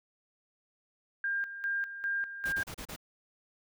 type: tone with tremolo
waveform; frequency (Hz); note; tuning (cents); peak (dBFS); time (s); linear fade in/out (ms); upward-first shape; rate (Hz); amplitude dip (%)
sine; 1602; G6; +37; -29; 1.24-2.63; 2; square; 2.5; 70
type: noise bursts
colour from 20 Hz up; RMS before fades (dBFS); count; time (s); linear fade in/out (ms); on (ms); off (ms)
pink; -42; 5; 2.45-2.963; 10; 77; 32
effects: none